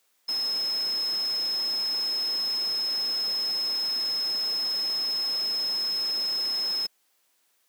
sine tone in noise, 5170 Hz, E8, 34 cents flat, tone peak -25 dBFS, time 0.28-6.87 s, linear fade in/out 10 ms, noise pink, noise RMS -41 dBFS, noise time 0.28-6.87 s, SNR +13 dB, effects white hiss -69 dBFS RMS until 7.68 s + high-pass 300 Hz 12 dB/octave

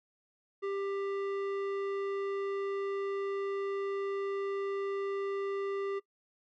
square tone, 395.4 Hz, G4, 15 cents sharp, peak -33 dBFS, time 0.62-6 s, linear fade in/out 20 ms, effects noise-tail reverb RT60 0.1 s tail -21 dB re dry + low-pass 2000 Hz 12 dB/octave

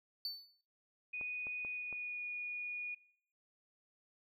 triangle tone with exponential decay, 4502 Hz, C#8, 26 cents sharp, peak -34 dBFS, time 0.25-0.61 s, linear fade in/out 1 ms, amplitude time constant 78 ms
sine tone with pitch glide, 2479 to 2451 Hz, D#7 to D#7, -7 to -27 cents, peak -39 dBFS, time 1.13-2.95 s, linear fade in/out 10 ms, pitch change -20 cents, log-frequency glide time 1.62-2.24 s
clicks, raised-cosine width 1 ms, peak -38 dBFS, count 4, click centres 1.212 / 1.469 / 1.649 / 1.927 s
effects noise-tail reverb RT60 0.7 s tail -23 dB re dry

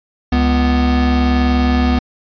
square tone pair together, 69.3 / 247.1 Hz, C#2 / B3, 0 / +1 cents, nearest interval octave + minor seventh, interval 2201 cents, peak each -15 dBFS, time 0.32-1.99 s, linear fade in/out 5 ms, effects resampled to 11025 Hz

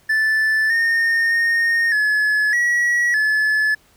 triangle tone with pitch steps, 1754 / 1834 / 1846 / 1708 / 1923 / 1723 Hz, A6 / A#6 / A#6 / G#6 / B6 / A6, -6 / -29 / -17 / +48 / -47 / -37 cents, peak -13 dBFS, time 0.09-3.75 s, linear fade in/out 10 ms, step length 610 ms, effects pink hiss -55 dBFS RMS until 3.96 s

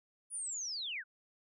sine linear sweep, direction down, 9956 to 1396.9 Hz, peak -37 dBFS, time 0.3-1.04 s, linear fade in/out 50 ms, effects none

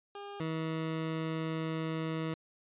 20% pulse tone pair in turn, 404.2 / 160.41 Hz, G#4 / E3, -47 / -47 cents, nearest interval octave + major third, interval 1600 cents, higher first, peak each -37 / -28 dBFS, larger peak second, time 0.15-0.4 / 0.4-2.34 s, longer second, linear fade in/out 2 ms, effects resampled to 8000 Hz

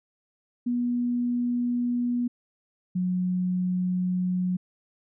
sine tone pair in turn, 242.8 / 181.89 Hz, B3 / F#3, -29 / -29 cents, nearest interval perfect fourth, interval 500 cents, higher first, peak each -23 dBFS, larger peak neither, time 0.66-2.28 / 2.95-4.57 s, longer neither, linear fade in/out 10 ms, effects none

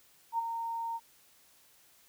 sine tone with ADSR envelope, 920 Hz, A#5, 23 cents flat, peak -26 dBFS, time 0.32-1 s, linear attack 65 ms, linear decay 18 ms, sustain -7 dB, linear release 44 ms, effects white hiss -63 dBFS RMS until 2.08 s

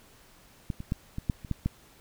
clicks, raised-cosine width 5 ms, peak -18 / -25 / -15 / -21 / -13 / -28 / -16 / -14 dBFS, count 8, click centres 0.702 / 0.804 / 0.921 / 1.184 / 1.298 / 1.448 / 1.513 / 1.66 s, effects pink hiss -57 dBFS RMS until 2 s

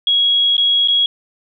sine tone with dropouts, 3317 Hz, G#7, 3 cents flat, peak -11 dBFS, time 0.07-1.06 s, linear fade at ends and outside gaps 2 ms, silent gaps 0.568-0.579 / 0.876-0.883 s, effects none

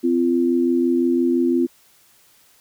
sine tone pair together, 257.3 / 343.2 Hz, C4 / F4, -29 / -30 cents, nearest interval perfect fourth, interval 499 cents, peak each -18 / -18 dBFS, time 0.03-1.67 s, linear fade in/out 20 ms, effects white hiss -55 dBFS RMS until 2.6 s

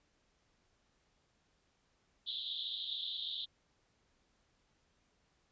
white band-pass noise, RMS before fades -41 dBFS, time 2.26-3.46 s, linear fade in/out 20 ms, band 3300 to 3900 Hz, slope 96 dB/octave, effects pink hiss -75 dBFS RMS until 5.51 s + resampled to 16000 Hz

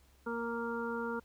harmonic tone, 233.1 Hz, A#3, in tune, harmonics 1 / 2 / 4 / 5 / 6, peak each -39 / -38 / -42 / -48 / -41 dBFS, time 0.26-1.2 s, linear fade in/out 10 ms, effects added 67 Hz sine -63 dBFS peak until 1.24 s + pink hiss -68 dBFS RMS until 1.24 s

